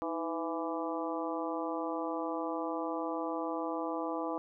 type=harmonic tone with a mistuned harmonic; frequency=166.7 Hz; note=E3; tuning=20 cents sharp; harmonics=2 / 3 / 4 / 5 / 6 / 7; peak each=-37 / -39 / -40 / -41 / -42 / -42 dBFS; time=0.02-4.38 s; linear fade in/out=0 ms; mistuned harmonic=2; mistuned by=-73 cents; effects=none